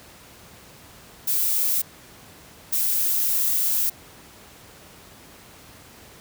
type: noise bursts at uneven times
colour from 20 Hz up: violet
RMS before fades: -22 dBFS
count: 2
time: 1.27-1.82 / 2.72-3.9 s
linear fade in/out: 10 ms
effects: pink hiss -47 dBFS RMS until 6.2 s + high-pass 60 Hz 12 dB/octave